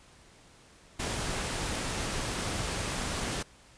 pink noise, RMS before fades -33 dBFS, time 0.99-3.43 s, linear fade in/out 10 ms, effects pink hiss -57 dBFS RMS until 3.77 s + resampled to 22050 Hz

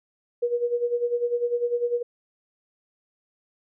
sine tone with tremolo, 480 Hz, B4, 49 cents flat, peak -19 dBFS, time 0.42-2.03 s, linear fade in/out 10 ms, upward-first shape sine, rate 10 Hz, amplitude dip 75%, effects none

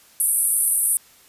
white band-pass noise, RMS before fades -20 dBFS, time 0.2-0.97 s, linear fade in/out 0 ms, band 8800 to 12000 Hz, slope 96 dB/octave, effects white hiss -52 dBFS RMS until 1.28 s + resampled to 32000 Hz

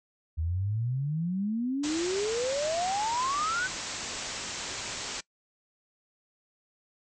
sine exponential sweep, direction up, 76.9 to 1546 Hz, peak -27 dBFS, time 0.37-3.68 s, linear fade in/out 20 ms
white low-pass noise, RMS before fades -37 dBFS, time 1.83-5.21 s, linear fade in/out 10 ms, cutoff 7900 Hz, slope 96 dB/octave
effects noise-tail reverb RT60 0.1 s tail -22 dB re dry

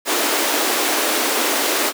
pink high-pass noise, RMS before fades -19 dBFS, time 0.05-1.93 s, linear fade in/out 50 ms, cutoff 270 Hz, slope 48 dB/octave, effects none

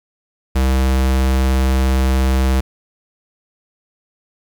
square tone, 65.5 Hz, C2, 2 cents sharp, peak -13 dBFS, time 0.55-2.61 s, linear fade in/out 10 ms, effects 8-bit

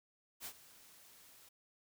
white noise with ADSR envelope, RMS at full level -44 dBFS, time 0.4-1.49 s, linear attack 56 ms, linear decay 70 ms, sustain -17 dB, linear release 6 ms, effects none

